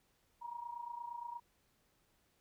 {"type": "tone with amplitude modulation", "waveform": "sine", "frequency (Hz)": 950, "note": "A#5", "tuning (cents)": 33, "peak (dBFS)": -39, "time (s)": [0.41, 1.4], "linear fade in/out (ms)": 20, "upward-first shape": "sine", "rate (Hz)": 28.6, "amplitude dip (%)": 75, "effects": ["pink hiss -75 dBFS RMS until 2.4 s"]}